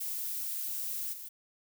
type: noise with level steps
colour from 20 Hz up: violet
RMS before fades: -36 / -44 dBFS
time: 0-1.29 s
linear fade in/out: 10 ms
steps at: 1.12 s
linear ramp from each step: 20 ms
effects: none